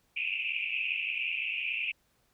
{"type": "band-pass noise", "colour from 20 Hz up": "white", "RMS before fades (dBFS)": -33, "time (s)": [0.16, 1.92], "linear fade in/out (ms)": 10, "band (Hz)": [2400, 2700], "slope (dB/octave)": 96, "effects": ["pink hiss -71 dBFS RMS until 2.33 s"]}